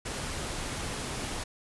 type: noise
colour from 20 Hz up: pink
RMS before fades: -35 dBFS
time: 0.05-1.44 s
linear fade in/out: 10 ms
effects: resampled to 24000 Hz